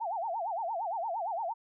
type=tone with vibrato; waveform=sine; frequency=784 Hz; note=G5; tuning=in tune; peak=-31 dBFS; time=0-1.54 s; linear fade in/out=20 ms; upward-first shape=sine; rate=8.7 Hz; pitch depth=290 cents each way; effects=none

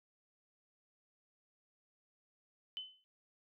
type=tone with exponential decay; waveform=sine; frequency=3034 Hz; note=F#7; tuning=43 cents sharp; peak=-37 dBFS; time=2.77-3.04 s; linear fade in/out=0 ms; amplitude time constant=58 ms; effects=none

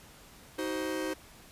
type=chord; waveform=45% pulse; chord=C diminished; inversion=first; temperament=just; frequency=314 / 376.7 / 523.3 Hz; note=Eb4 / Gb4 / C5; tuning=+16 / +31 / 0 cents; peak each=-35 / -37 / -37 dBFS; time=0.58-1.14 s; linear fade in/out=10 ms; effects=pink hiss -54 dBFS RMS until 1.51 s + resampled to 32000 Hz

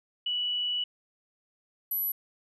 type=tone pair in turn; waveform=sine; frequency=2949 / 11796 Hz; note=F#7 / F#9; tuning=-6 / -6 cents; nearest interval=2 octaves; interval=2400 cents; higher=second; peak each=-27 dBFS; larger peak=neither; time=0.26-0.84 / 1.91-2.12 s; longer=first; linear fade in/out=5 ms; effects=none

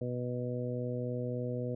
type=harmonic tone; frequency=123.47 Hz; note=B2; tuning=in tune; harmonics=1 / 2 / 3 / 4 / 5; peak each=-36 / -39 / -43 / -38 / -44 dBFS; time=0.01-1.75 s; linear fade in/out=5 ms; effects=none

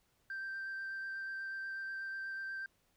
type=tone with vibrato; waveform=sine; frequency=1568 Hz; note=G6; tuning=in tune; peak=-37 dBFS; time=0.3-2.66 s; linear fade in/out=2 ms; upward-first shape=sine; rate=8.2 Hz; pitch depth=10 cents each way; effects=tanh soft clip ceiling -37 dBFS + pink hiss -75 dBFS RMS until 2.96 s

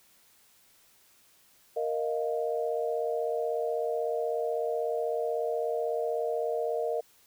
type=chord; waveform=sine; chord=Bb suspended fourth; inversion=none; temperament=equal; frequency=466.2 / 622.3 / 698.5 Hz; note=Bb4 / Eb5 / F5; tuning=0 / 0 / 0 cents; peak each=-30 / -32 / -35 dBFS; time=1.76-7.01 s; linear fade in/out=10 ms; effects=white hiss -62 dBFS RMS until 7.26 s

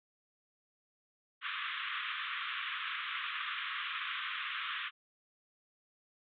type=band-pass noise; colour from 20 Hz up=pink; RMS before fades=-39 dBFS; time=1.41-4.91 s; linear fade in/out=50 ms; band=1100 to 3600 Hz; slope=96 dB/octave; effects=none

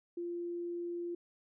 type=tone; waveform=sine; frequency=346.2 Hz; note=F4; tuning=15 cents flat; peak=-36 dBFS; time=0.17-1.15 s; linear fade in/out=5 ms; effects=none

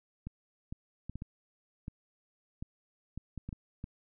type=clicks; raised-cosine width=5 ms; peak=-27 dBFS; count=12; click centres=0.27 / 0.725 / 1.096 / 1.156 / 1.221 / 1.881 / 2.625 / 3.176 / 3.377 / 3.49 / 3.528 / 3.841 s; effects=none

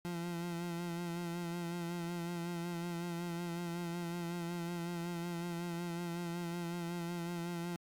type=tone with vibrato; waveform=30% pulse; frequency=171.9 Hz; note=F3; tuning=27 cents flat; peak=-35 dBFS; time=0.05-7.76 s; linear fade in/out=0 ms; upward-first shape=sine; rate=5.4 Hz; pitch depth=34 cents each way; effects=Opus 48 kbps

